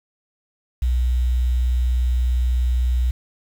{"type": "tone with quantisation", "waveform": "sine", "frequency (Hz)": 61.74, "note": "B1", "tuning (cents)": 0, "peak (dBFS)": -16, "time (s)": [0.82, 3.11], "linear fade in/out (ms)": 5, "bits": 7, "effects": []}